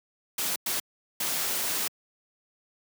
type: noise bursts at uneven times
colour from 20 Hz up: white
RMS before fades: -29 dBFS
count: 3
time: 0.38-0.56 / 0.66-0.8 / 1.2-1.88 s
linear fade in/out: 5 ms
effects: high-pass 150 Hz 12 dB/octave